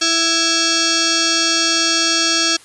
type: tone with frequency modulation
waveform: sine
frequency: 664 Hz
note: E5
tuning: 12 cents sharp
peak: -13 dBFS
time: 0.01-2.57 s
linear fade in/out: 10 ms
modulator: 993 Hz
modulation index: 6
effects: white hiss -44 dBFS RMS until 2.64 s + resampled to 24000 Hz